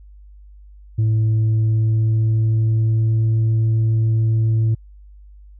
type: tone with pitch glide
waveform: sine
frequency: 110 to 111.6 Hz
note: A2 to A2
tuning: 0 to +25 cents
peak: -11 dBFS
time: 0.98-4.75 s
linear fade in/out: 10 ms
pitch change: +25 cents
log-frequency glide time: 1.25-3.32 s
effects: tanh soft clip ceiling -13 dBFS + added 50 Hz sine -40 dBFS peak until 5.59 s